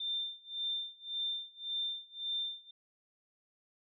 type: tone with tremolo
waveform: sine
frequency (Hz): 3584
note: A7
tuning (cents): +31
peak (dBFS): -32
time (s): 0-2.71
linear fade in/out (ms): 5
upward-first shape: sine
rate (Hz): 1.8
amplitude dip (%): 95
effects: none